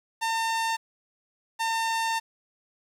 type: tone pair in turn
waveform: sawtooth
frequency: 905 / 905 Hz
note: A5 / A5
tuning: +48 / +48 cents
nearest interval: unison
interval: 0 cents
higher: neither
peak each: -21 dBFS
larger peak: neither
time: 0.21-0.77 / 1.59-2.2 s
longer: second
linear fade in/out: 20 ms
effects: low-pass 10000 Hz 12 dB/octave + 9-bit